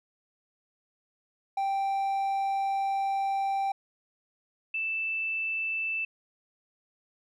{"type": "tone pair in turn", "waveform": ["triangle", "sine"], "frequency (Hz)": [784, 2646], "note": ["G5", "E7"], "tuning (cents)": [0, 6], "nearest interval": "octave + major sixth", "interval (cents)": 2106, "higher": "second", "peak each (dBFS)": [-24, -28], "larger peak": "first", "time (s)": [[1.57, 3.72], [4.74, 6.05]], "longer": "first", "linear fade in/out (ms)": 5, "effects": []}